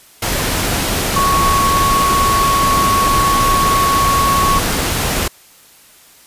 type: tone in noise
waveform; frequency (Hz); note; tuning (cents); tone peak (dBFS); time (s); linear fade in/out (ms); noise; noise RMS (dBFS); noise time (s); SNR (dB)
sine; 1108.7; C#6; 0; -12; 1.16-4.59; 5; pink; -17; 0.22-5.28; +2
effects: white hiss -45 dBFS RMS until 6.26 s + resampled to 32000 Hz